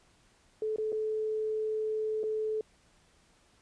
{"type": "tone with dropouts", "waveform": "sine", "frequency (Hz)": 433.7, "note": "A4", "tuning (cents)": -25, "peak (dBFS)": -29, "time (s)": [0.62, 2.61], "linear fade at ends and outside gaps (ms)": 2, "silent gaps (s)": [[0.761, 0.783], [0.921, 0.927], [2.233, 2.238]], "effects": ["pink hiss -65 dBFS RMS until 3.61 s", "resampled to 22050 Hz"]}